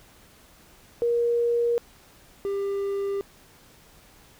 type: tone pair in turn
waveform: sine / triangle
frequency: 472.7 / 397.5 Hz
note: A#4 / G4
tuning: +24 / +24 cents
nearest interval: minor third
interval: 300 cents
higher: first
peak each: -20 / -23 dBFS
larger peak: first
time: 1.02-1.78 / 2.45-3.21 s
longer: neither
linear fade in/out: 0 ms
effects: pink hiss -54 dBFS RMS until 4.39 s